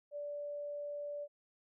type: tone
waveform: sine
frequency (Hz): 582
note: D5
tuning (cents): -16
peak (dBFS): -39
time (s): 0.11-1.28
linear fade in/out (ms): 50
effects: none